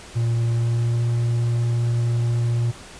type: tone with pitch glide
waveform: triangle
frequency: 116.54 to 118.24 Hz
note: A#2 to A#2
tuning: 0 to +25 cents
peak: -16 dBFS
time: 0.15-2.72 s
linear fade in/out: 20 ms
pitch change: +25 cents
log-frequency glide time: 0.46-1.06 s
effects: pink hiss -41 dBFS RMS until 2.99 s + resampled to 22050 Hz